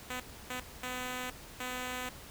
5% pulse tone bursts at uneven times, 251.6 Hz, B3, 32 cents sharp, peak -25 dBFS, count 4, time 0.1-0.2 / 0.5-0.6 / 0.83-1.3 / 1.6-2.09 s, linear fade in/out 2 ms, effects added 60 Hz sine -58 dBFS peak until 2.3 s + pink hiss -50 dBFS RMS until 2.3 s

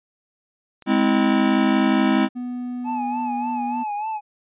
clicks, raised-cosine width 0.2 ms, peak -26 dBFS, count 2, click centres 0.823 / 1.637 s
square chord, Ab augmented, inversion none, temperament just, 207.7 / 259.6 / 324.5 Hz, Ab3 / C4 / E4, 0 / -13 / -27 cents, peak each -21 / -20 / -22 dBFS, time 0.86-2.29 s, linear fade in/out 50 ms
triangle tone with pitch glide, 246.9 to 243.5 Hz, B3 to B3, 0 to -24 cents, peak -24 dBFS, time 2.35-3.84 s, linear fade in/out 20 ms, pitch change -24 cents, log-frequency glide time 3-3.41 s
triangle tone with vibrato, 851 Hz, G#5, 42 cents sharp, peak -22 dBFS, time 2.84-4.21 s, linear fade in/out 50 ms, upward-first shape sine, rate 3.4 Hz, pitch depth 68 cents each way
effects resampled to 8000 Hz

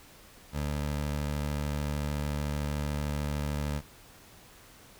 20% pulse tone, 73.42 Hz, D2, in tune, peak -25 dBFS, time 0.52-3.82 s, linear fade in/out 50 ms, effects pink hiss -54 dBFS RMS until 4.99 s

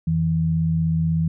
sine tone pair together, 86.03 / 162.4 Hz, F2 / E3, -26 / -26 cents, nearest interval major seventh, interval 1100 cents, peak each -26 / -18 dBFS, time 0.07-1.28 s, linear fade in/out 5 ms, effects none

